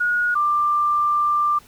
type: tone pair in turn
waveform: sine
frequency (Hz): 1447 / 1185.9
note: F#6 / D6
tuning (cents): -39 / +16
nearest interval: minor third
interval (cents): 345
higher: first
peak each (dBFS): -17 / -16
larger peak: second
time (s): 0-0.35 / 0.35-1.59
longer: second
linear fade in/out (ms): 10
effects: pink hiss -50 dBFS RMS until 1.67 s